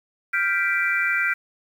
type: chord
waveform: sine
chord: G dominant seventh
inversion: third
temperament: equal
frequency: 1396.9 / 1568 / 1975.5 / 2349 Hz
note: F6 / G6 / B6 / D7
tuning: 0 / 0 / 0 / 0 cents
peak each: -25 dBFS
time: 0.33-1.34 s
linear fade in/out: 10 ms
effects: 8-bit